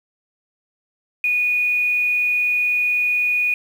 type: tone with quantisation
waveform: sine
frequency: 2464 Hz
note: D#7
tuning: 17 cents flat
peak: -16 dBFS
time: 1.24-3.54 s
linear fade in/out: 2 ms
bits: 7
effects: none